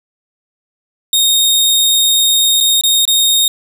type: tone with dropouts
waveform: sawtooth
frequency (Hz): 3708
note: A#7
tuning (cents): -10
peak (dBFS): -6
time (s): 1.13-3.48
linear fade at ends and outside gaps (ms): 2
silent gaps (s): 2.604-2.608 / 2.811-2.836 / 3.053-3.077
effects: none